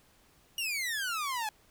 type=exponential sweep; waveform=sawtooth; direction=down; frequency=2901 to 830.6 Hz; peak=-28 dBFS; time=0.58-1.49 s; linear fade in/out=2 ms; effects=pink hiss -64 dBFS RMS until 1.7 s